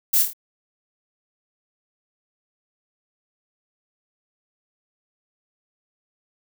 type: noise with echo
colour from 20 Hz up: violet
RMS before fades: -18 dBFS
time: 0.13-0.23 s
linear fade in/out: 10 ms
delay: 26 ms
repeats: 4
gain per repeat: -5 dB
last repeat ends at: 0.334 s
effects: none